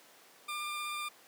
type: tone with vibrato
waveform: 20% pulse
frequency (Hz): 1196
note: D6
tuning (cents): +31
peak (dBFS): -31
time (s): 0.48-1.09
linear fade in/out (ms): 10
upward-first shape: triangle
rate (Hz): 16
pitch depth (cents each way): 11
effects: pink hiss -58 dBFS RMS until 1.27 s + high-pass 400 Hz 12 dB/octave